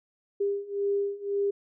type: beating tone pair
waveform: sine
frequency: 400.5 / 402.4 Hz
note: G4 / G4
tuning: +37 / +45 cents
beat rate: 1.9 Hz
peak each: -30 / -28 dBFS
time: 0.4-1.51 s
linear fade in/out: 10 ms
effects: none